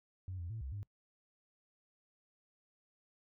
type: tone with pitch steps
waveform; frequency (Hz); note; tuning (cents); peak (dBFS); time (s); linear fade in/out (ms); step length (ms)
sine; 92.9 / 85.9 / 111.6 / 66.6 / 101.4; F#2 / F2 / A2 / C2 / G#2; +7 / -28 / +25 / +31 / -41; -39; 0.28-0.83; 0; 110
effects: noise-tail reverb RT60 0.1 s tail -23 dB re dry + tanh soft clip ceiling -35 dBFS